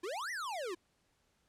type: exponential two-way sweep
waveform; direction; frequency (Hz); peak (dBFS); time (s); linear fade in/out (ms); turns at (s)
square; up then down; 327.9 to 2041 to 327.9; -38; 0.03-0.75; 10; 0.31
effects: pink hiss -75 dBFS RMS until 1.48 s + low-pass 10000 Hz 12 dB/octave